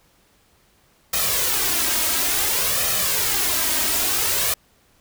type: noise with flanger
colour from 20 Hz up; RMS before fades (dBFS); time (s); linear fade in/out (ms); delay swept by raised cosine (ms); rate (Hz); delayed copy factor
white; -21; 1.13-4.54; 5; 1.6 to 3.2; 0.57; +0.6
effects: pink hiss -59 dBFS RMS until 5 s